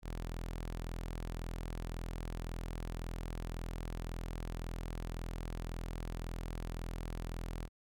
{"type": "tone", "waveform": "sawtooth", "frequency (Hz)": 41.86, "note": "E1", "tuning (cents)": 27, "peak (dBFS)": -35, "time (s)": [0.02, 7.69], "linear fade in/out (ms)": 50, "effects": []}